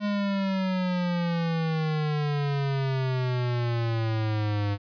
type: exponential sweep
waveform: square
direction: down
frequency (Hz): 207.7 to 100.6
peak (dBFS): -25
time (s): 0-4.78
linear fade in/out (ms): 50
effects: resampled to 11025 Hz